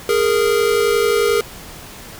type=tone pair together; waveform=square; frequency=412.9 / 464.2 Hz; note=G#4 / A#4; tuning=-10 / -7 cents; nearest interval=major second; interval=203 cents; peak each=-17 dBFS; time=0.09-1.41 s; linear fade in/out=2 ms; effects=pink hiss -36 dBFS RMS until 2.19 s